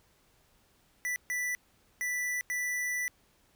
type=tone bursts at uneven times; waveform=square; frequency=1975.5 Hz; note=B6; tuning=in tune; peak=-31 dBFS; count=4; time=1.05-1.16 / 1.3-1.55 / 2.01-2.41 / 2.5-3.08 s; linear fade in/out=0 ms; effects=pink hiss -67 dBFS RMS until 3.55 s